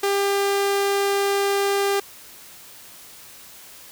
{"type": "tone", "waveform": "sawtooth", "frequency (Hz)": 398.7, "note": "G4", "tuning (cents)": 29, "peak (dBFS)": -15, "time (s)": [0.03, 2], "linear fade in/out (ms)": 5, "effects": ["white hiss -44 dBFS RMS until 3.91 s"]}